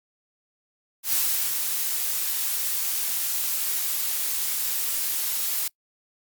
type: noise with ADSR envelope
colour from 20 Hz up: blue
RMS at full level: -22 dBFS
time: 1.03-5.68 s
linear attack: 95 ms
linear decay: 380 ms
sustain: -4 dB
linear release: 5 ms
effects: noise-tail reverb RT60 0.1 s tail -26 dB re dry + Opus 48 kbps